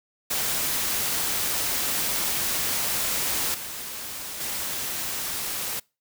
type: noise with level steps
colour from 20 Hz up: white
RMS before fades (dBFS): -26 / -35 / -30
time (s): 0.3-5.8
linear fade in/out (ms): 10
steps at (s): 3.54 / 4.4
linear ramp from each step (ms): 5
effects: noise-tail reverb RT60 0.3 s tail -26 dB re dry